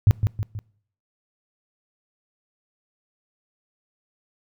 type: tone with echo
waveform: sine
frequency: 103.83 Hz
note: G#2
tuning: in tune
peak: -10 dBFS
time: 0.07-0.11 s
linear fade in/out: 0 ms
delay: 160 ms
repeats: 3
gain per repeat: -6 dB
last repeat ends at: 0.59 s
effects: noise-tail reverb RT60 0.6 s tail -23 dB re dry